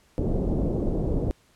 pink low-pass noise, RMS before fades -25 dBFS, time 0.18-1.31 s, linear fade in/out 0 ms, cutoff 530 Hz, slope 24 dB/octave, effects pink hiss -61 dBFS RMS until 1.55 s + low-pass 11000 Hz 12 dB/octave

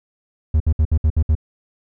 triangle tone bursts, 77.9 Hz, D#2, 3 cents sharp, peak -10 dBFS, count 7, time 0.54-1.352 s, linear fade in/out 5 ms, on 62 ms, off 63 ms, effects none

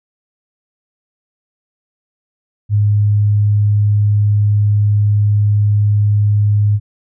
sine tone, 103.83 Hz, G#2, in tune, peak -9 dBFS, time 2.69-6.8 s, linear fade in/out 50 ms, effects none

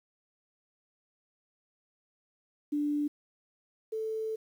sine tone pair in turn, 293.7 / 440.1 Hz, D4 / A4, 0 / 0 cents, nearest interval perfect fifth, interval 700 cents, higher second, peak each -27 / -31 dBFS, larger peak first, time 2.72-3.08 / 3.92-4.36 s, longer second, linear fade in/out 10 ms, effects 10-bit

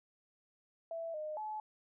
sine tone with pitch steps, 662 / 613 / 858 Hz, E5 / D#5 / A5, +7 / -26 / -44 cents, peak -38 dBFS, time 0.91-1.6 s, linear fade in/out 2 ms, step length 230 ms, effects none

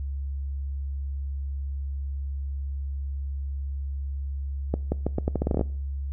accelerating click train, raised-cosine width 2 ms, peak -11 dBFS, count 13, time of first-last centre 4.74-5.612 s, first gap 180 ms, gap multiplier 0.81, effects noise-tail reverb RT60 0.5 s tail -22 dB re dry + added 69 Hz sine -28 dBFS peak until 6.12 s

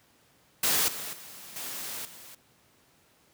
white noise with level steps, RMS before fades -25 / -37 / -46 / -37 / -48 dBFS, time 0.63-2.35 s, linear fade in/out 5 ms, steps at 0.88 / 1.13 / 1.56 / 2.05 s, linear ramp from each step 2 ms, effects pink hiss -63 dBFS RMS until 3.33 s + high-pass 100 Hz 12 dB/octave

